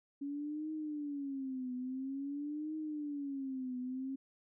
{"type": "tone with vibrato", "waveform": "sine", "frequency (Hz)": 279.5, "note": "C#4", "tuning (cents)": 14, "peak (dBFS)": -37, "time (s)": [0.21, 4.16], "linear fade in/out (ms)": 10, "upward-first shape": "triangle", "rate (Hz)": 0.49, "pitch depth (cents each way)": 200, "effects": []}